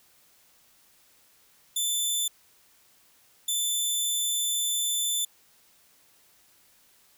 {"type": "tone pair in turn", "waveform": "15% pulse", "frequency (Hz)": [3526, 3526], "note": ["A7", "A7"], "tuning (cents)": [3, 3], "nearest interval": "unison", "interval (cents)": 0, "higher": "neither", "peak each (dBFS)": -18, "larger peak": "neither", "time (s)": [[1.76, 2.28], [3.48, 5.25]], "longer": "second", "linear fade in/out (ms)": 5, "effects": ["white hiss -61 dBFS RMS until 7.17 s"]}